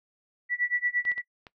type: tone with tremolo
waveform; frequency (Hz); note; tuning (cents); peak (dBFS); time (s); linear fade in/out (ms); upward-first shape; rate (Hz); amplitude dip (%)
sine; 1955; B6; -18; -22; 0.49-1.22; 50; sine; 8.7; 95
type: clicks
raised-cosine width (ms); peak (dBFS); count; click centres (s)
0.3; -29; 4; 1.052 / 1.117 / 1.18 / 1.468
effects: noise-tail reverb RT60 0.1 s tail -19 dB re dry